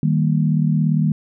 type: chord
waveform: sine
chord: Eb major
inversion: none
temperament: equal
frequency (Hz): 155.56 / 196 / 233.1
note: Eb3 / G3 / Bb3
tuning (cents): 0 / 0 / 0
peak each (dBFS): -16 / -21 / -22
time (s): 0.03-1.12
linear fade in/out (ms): 2
effects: none